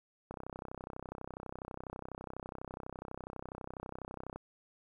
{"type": "click train", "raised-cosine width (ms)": 1, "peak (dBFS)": -28, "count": 131, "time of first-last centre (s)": [0.31, 4.36], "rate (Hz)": 32.1, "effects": ["11-bit"]}